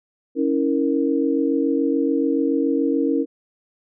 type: chord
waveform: sine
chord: A# diminished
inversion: first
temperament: equal with one note detuned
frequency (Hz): 277.2 / 324.2 / 466.2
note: C#4 / E4 / A#4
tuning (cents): 0 / -29 / 0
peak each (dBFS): -20 / -22 / -23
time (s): 0.35-3.26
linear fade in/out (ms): 50
effects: none